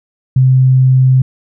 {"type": "tone", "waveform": "sine", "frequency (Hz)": 130, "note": "C3", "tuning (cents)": -11, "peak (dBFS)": -5, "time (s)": [0.36, 1.22], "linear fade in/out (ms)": 5, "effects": []}